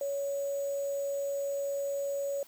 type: tone with sample-and-hold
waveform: sine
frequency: 560 Hz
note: C#5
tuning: 18 cents sharp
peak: -30 dBFS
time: 0.01-2.43 s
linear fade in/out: 2 ms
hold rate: 7350 Hz
effects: white hiss -57 dBFS RMS until 2.47 s